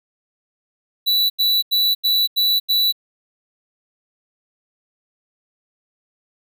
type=tone bursts; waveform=square; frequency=3951 Hz; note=B7; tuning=in tune; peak=-15 dBFS; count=6; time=1.06-2.925 s; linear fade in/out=20 ms; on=240 ms; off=85 ms; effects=none